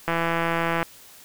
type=click train; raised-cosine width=0.5 ms; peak=-9 dBFS; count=126; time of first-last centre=0.08-0.829 s; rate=167 Hz; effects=white hiss -48 dBFS RMS until 1.24 s